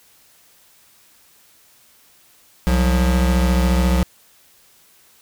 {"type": "tone pair together", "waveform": "square", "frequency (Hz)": [64.21, 178.4], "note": ["C2", "F3"], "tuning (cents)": [-32, 37], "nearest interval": "octave + tritone", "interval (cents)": 1769, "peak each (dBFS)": [-16, -20], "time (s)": [2.67, 4.03], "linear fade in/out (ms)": 0, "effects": ["white hiss -53 dBFS RMS until 5.21 s"]}